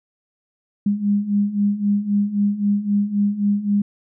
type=beating tone pair; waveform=sine; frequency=201.4 / 205.2 Hz; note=G3 / G#3; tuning=+47 / -21 cents; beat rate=3.8 Hz; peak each=-22 / -18 dBFS; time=0.86-3.82 s; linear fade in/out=5 ms; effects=none